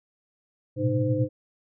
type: tone cluster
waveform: sine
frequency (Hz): 110.2 / 121.1 / 129.9 / 307.4 / 513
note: A2 / B2 / C3 / D#4 / C5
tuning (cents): +3 / -34 / -12 / -21 / -34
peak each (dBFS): -28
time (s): 0.76-1.29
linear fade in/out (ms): 50
effects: none